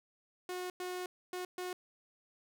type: tone bursts at uneven times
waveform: sawtooth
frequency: 363 Hz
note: F#4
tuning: 33 cents flat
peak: -34 dBFS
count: 4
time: 0.49-0.7 / 0.8-1.06 / 1.33-1.45 / 1.58-1.73 s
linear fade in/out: 2 ms
effects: none